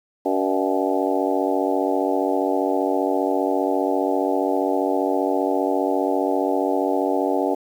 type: harmonic tone with a mistuned harmonic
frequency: 95 Hz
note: F#2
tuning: 46 cents sharp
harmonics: 3 / 4 / 5 / 6 / 7 / 8 / 9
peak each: -24 / -25 / -26 / -27 / -27 / -28 / -29 dBFS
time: 0.25-7.55 s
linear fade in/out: 10 ms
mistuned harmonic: 6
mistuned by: +73 cents
effects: 8-bit